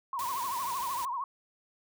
sine tone with vibrato, 1022 Hz, C6, 41 cents flat, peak -31 dBFS, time 0.13-1.24 s, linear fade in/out 2 ms, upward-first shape triangle, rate 13 Hz, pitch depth 180 cents each way
white noise, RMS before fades -41 dBFS, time 0.19-1.05 s, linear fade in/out 0 ms
effects none

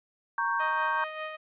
sine chord, G diminished, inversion first, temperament equal, 932.3 / 1108.7 / 1568 Hz, Bb5 / Db6 / G6, 0 / 0 / 0 cents, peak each -30 dBFS, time 0.38-1.04 s, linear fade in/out 2 ms
15% pulse tone with tremolo, 622.3 Hz, D#5, in tune, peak -26 dBFS, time 0.59-1.37 s, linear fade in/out 20 ms, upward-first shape sine, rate 5.1 Hz, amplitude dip 45%
effects resampled to 8000 Hz

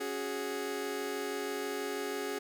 sawtooth chord, C# suspended fourth, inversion none, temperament just, 277.2 / 369.6 / 415.8 Hz, C#4 / F#4 / G#4, 0 / -2 / +2 cents, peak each -37 / -36 / -32 dBFS, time 0-2.39 s, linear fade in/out 10 ms, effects none

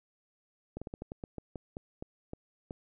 slowing click train, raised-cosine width 2 ms, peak -26 dBFS, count 13, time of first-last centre 0.77-2.709 s, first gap 46 ms, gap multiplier 1.21, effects none

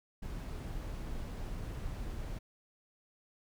brown noise, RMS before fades -40 dBFS, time 0.22-2.39 s, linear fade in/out 10 ms, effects none

